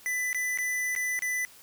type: tone with dropouts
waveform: square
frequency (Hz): 1996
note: B6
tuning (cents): +18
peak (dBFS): -28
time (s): 0.06-1.45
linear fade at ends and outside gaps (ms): 0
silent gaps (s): 0.33-0.346 / 0.575-0.586 / 0.951-0.962 / 1.191-1.222
effects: white hiss -53 dBFS RMS until 1.62 s